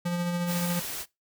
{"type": "tone with tremolo", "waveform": "square", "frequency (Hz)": 174.61, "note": "F3", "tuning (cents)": 0, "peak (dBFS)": -26, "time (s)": [0.05, 0.8], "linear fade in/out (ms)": 10, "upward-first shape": "sine", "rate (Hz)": 14, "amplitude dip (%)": 30}
{"type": "noise", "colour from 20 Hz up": "white", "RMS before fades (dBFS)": -35, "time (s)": [0.46, 1.06], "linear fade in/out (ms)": 50}
{"effects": ["noise-tail reverb RT60 0.2 s tail -21 dB re dry"]}